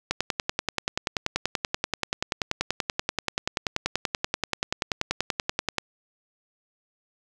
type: click train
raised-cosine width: 0.2 ms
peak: -7 dBFS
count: 60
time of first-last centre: 0.11-5.783 s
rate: 10.4 Hz
effects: none